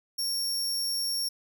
sawtooth tone, 5510 Hz, F8, 24 cents flat, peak -25 dBFS, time 0.18-1.29 s, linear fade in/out 10 ms, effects none

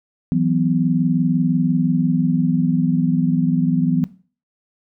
sine chord, E suspended second, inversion none, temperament equal with one note detuned, 164.81 / 185 / 250.7 Hz, E3 / F#3 / B3, 0 / 0 / +26 cents, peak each -19 dBFS, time 0.32-4.04 s, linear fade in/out 0 ms, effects noise-tail reverb RT60 0.4 s tail -17 dB re dry

